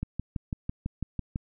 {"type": "click train", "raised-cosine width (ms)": 5, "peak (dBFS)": -18, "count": 9, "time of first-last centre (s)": [0.03, 1.359], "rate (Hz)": 6.02, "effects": []}